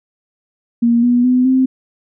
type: tone with pitch steps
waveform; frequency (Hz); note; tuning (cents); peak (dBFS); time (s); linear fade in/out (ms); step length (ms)
sine; 235.1 / 243.3 / 251.7 / 260.4; A#3 / B3 / B3 / C4; +15 / -26 / +33 / -8; -9; 0.82-1.66; 10; 210
effects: none